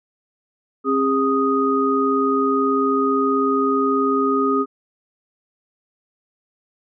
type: tone cluster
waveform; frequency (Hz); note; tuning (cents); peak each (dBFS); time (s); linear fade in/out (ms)
sine; 268.5 / 406.9 / 1244; C4 / G#4 / D#6; +45 / -35 / -1; -20; 0.84-4.66; 50
effects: none